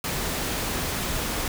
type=noise; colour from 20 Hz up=pink; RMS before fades=-28 dBFS; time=0.04-1.48 s; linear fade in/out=2 ms; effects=none